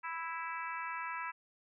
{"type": "harmonic tone", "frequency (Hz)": 329.6, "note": "E4", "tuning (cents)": 0, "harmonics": [3, 4, 5, 6, 7, 8], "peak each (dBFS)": [-41, -43, -45, -47, -48, -49], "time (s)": [0.03, 1.32], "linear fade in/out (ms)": 20, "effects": []}